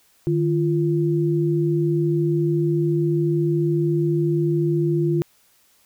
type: tone pair together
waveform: sine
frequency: 152.35 / 343.9 Hz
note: D#3 / F4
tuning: -36 / -27 cents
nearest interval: octave + major second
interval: 1409 cents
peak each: -20 dBFS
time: 0.27-5.22 s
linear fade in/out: 0 ms
effects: white hiss -59 dBFS RMS until 5.85 s